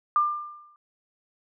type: tone with exponential decay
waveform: sine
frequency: 1195 Hz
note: D6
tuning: 30 cents sharp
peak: -16 dBFS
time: 0.16-0.76 s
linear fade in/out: 1 ms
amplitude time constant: 130 ms
effects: none